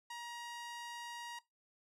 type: tone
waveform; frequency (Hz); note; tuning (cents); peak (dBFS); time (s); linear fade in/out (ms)
sawtooth; 948; A#5; +29; -40; 0.1-1.39; 5
effects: noise-tail reverb RT60 0.2 s tail -19 dB re dry + low-pass 10000 Hz 12 dB/octave